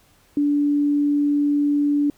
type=tone; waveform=sine; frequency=290 Hz; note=D4; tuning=22 cents flat; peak=-16 dBFS; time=0.37-2.1 s; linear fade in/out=2 ms; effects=pink hiss -57 dBFS RMS until 2.17 s